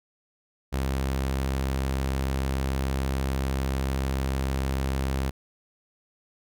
sawtooth tone, 66.8 Hz, C2, 36 cents sharp, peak -21 dBFS, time 0.72-5.31 s, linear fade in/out 20 ms, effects none

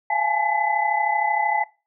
sine tone cluster, 690 / 829 / 862 / 2010 Hz, F5 / G#5 / A5 / B6, -21 / -3 / -36 / +30 cents, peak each -30 / -23 / -23 / -26 dBFS, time 0.1-1.64 s, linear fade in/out 5 ms, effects noise-tail reverb RT60 0.3 s tail -21 dB re dry

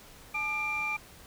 sine tone cluster, 857 / 1208 / 2371 Hz, A5 / D6 / D7, -46 / +48 / +16 cents, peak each -37 / -37 / -29 dBFS, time 0.34-0.97 s, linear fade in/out 10 ms, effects tanh soft clip ceiling -24 dBFS + pink hiss -52 dBFS RMS until 1.26 s

